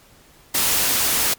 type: noise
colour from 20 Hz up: white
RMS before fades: -19 dBFS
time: 0.54-1.34 s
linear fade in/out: 10 ms
effects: pink hiss -51 dBFS RMS until 1.38 s + MP3 96 kbps